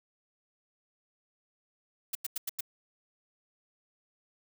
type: noise bursts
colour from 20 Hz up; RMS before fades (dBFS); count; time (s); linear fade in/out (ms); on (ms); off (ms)
blue; -33; 5; 2.13-2.608; 5; 22; 92
effects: none